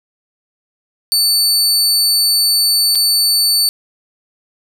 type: tone with dropouts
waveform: sawtooth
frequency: 4500 Hz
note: C#8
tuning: 25 cents sharp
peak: -8 dBFS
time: 1.12-3.69 s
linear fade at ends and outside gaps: 0 ms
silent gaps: 2.95-2.955 s
effects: none